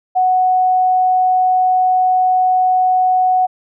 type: tone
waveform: sine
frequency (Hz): 740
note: F#5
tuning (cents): 0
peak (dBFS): -10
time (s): 0.15-3.47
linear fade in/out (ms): 20
effects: none